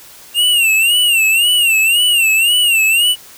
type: tone with vibrato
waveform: square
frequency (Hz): 2773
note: F7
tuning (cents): -13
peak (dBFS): -10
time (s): 0.34-3.16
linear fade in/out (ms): 50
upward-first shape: sine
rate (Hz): 1.9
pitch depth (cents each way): 120
effects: white hiss -39 dBFS RMS until 3.37 s